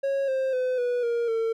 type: tone with pitch steps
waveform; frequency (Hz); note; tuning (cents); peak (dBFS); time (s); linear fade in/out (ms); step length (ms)
triangle; 549 / 528.2 / 508.1 / 488.8 / 470.3 / 452.4; C#5 / C5 / B4 / B4 / A#4 / A4; -17 / +16 / +49 / -18 / +15 / +48; -21; 0.03-1.53; 10; 250
effects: none